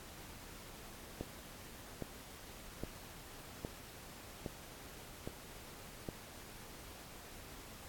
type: click train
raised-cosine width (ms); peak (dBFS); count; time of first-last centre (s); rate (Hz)
2; -26; 7; 1.21-6.088; 1.23
effects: pink hiss -53 dBFS RMS until 7.88 s + AAC 64 kbps